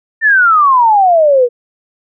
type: exponential sweep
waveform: sine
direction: down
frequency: 1819 to 470.7 Hz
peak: -5 dBFS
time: 0.21-1.49 s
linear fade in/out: 50 ms
effects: none